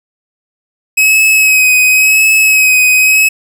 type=tone with vibrato; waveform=45% pulse; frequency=2547 Hz; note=D#7; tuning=40 cents sharp; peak=-5 dBFS; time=0.97-3.29 s; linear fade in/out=10 ms; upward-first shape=sine; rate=0.93 Hz; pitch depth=28 cents each way; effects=7-bit